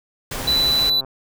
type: noise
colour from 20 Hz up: pink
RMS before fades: -28 dBFS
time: 0.31-0.9 s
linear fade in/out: 5 ms
type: click train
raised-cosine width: 1 ms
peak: -23 dBFS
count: 93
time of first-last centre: 0.35-1.047 s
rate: 132 Hz
type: tone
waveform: triangle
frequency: 3978 Hz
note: B7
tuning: 12 cents sharp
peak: -14 dBFS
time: 0.47-1.01 s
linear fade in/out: 10 ms
effects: none